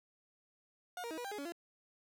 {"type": "tone with pitch steps", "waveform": "30% pulse", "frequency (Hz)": [719, 469.7, 318.2, 485.7, 792, 417.9, 282.6, 341.7], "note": ["F#5", "A#4", "D#4", "B4", "G5", "G#4", "C#4", "F4"], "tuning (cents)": [-50, 13, 39, -29, 18, 11, 34, -38], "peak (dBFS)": -38, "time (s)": [0.97, 1.522], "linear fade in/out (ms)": 2, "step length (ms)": 69, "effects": []}